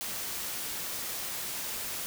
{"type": "noise", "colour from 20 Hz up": "white", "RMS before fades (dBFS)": -36, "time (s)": [0.01, 2.06], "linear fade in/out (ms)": 0, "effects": []}